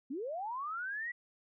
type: linear sweep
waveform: sine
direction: up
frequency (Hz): 240.1 to 1968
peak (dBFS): -36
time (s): 0.1-1.12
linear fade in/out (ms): 10
effects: none